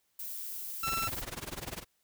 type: noise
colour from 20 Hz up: violet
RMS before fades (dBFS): -40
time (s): 0.19-1.22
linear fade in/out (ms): 5
type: noise with tremolo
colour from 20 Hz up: pink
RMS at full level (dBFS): -37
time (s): 0.82-1.85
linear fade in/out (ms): 50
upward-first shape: sine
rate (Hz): 20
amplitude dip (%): 90
type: tone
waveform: sawtooth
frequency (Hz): 1339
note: E6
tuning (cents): +27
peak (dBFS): -28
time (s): 0.83-1.08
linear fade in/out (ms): 5
effects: white hiss -75 dBFS RMS until 2.03 s